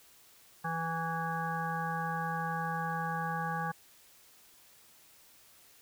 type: harmonic tone with a mistuned harmonic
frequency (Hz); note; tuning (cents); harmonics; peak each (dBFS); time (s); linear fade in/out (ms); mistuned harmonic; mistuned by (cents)
164.81; E3; 0; 1 / 3 / 5 / 7 / 9 / 10; -37 / -45 / -36 / -39 / -44 / -40; 0.64-3.72; 10; 7; -18
effects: white hiss -60 dBFS RMS until 5.81 s